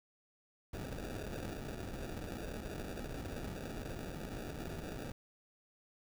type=noise with sample-and-hold; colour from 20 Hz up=pink; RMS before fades=-43 dBFS; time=0.73-5.12 s; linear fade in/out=5 ms; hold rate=1050 Hz; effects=none